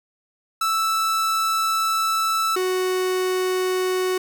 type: tone pair in turn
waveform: 45% pulse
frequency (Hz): 1318.5 / 370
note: E6 / F#4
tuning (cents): 0 / 0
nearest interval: octave + minor seventh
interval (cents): 2200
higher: first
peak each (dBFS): -19 / -20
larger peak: first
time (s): 0.61-2.56 / 2.56-4.18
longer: first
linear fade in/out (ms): 5
effects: none